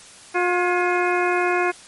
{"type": "harmonic tone with a mistuned harmonic", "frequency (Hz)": 356.8, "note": "F4", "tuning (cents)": 37, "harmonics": [1, 2, 3, 4, 5, 6, 7], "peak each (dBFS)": [-21, -24, -26, -27, -28, -29, -29], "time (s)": [0.34, 1.72], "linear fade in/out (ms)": 20, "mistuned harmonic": 5, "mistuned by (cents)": -80, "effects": ["white hiss -44 dBFS RMS until 1.87 s", "MP3 48 kbps"]}